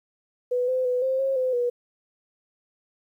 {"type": "tone with pitch steps", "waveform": "sine", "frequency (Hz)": [495.1, 513, 497.9, 525, 538, 512, 485.4], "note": ["B4", "C5", "B4", "C5", "C5", "C5", "B4"], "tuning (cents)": [4, -34, 14, 6, 48, -38, -30], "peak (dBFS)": -21, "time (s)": [0.51, 1.7], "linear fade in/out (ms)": 10, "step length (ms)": 170, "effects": ["10-bit"]}